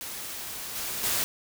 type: noise with level steps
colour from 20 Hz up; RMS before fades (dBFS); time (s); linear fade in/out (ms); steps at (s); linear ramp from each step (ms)
white; -37 / -33 / -27; 0.01-1.24; 0; 0.75 / 1.03; 10
effects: none